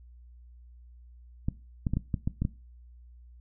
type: clicks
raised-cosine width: 5 ms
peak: -15 dBFS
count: 8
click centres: 1.485 / 1.868 / 1.936 / 1.97 / 2.142 / 2.275 / 2.42 / 2.451 s
effects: noise-tail reverb RT60 0.3 s tail -19 dB re dry + added 60 Hz sine -49 dBFS peak until 3.4 s